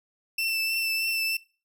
30% pulse tone with vibrato, 2666 Hz, E7, 19 cents sharp, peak -22 dBFS, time 0.38-1.37 s, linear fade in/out 5 ms, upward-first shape triangle, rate 3.2 Hz, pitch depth 20 cents each way, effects noise-tail reverb RT60 0.4 s tail -24 dB re dry

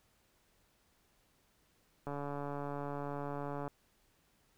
click train, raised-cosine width 1 ms, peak -27 dBFS, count 231, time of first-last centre 2.07-3.678 s, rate 143 Hz, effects pink hiss -72 dBFS RMS until 4.57 s

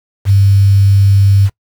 sine tone with quantisation, 98.7 Hz, G2, 12 cents sharp, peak -5 dBFS, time 0.25-1.5 s, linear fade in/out 50 ms, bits 5, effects noise-tail reverb RT60 0.1 s tail -23 dB re dry

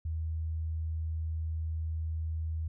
sine tone, 80 Hz, D#2, 49 cents sharp, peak -31 dBFS, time 0.05-2.68 s, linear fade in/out 5 ms, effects none

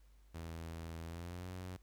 sawtooth tone with pitch glide, 82.41 to 91.44 Hz, E2 to F#2, 0 to -20 cents, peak -40 dBFS, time 0.34-1.77 s, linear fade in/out 10 ms, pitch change +180 cents, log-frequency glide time 1.04-1.5 s, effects added 50 Hz sine -61 dBFS peak until 1.82 s + pink hiss -75 dBFS RMS until 1.82 s

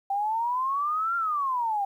sine exponential two-way sweep, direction up then down, 780 to 1396.9 to 780 Hz, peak -24 dBFS, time 0.1-1.85 s, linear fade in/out 5 ms, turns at 1.16 s, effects 10-bit

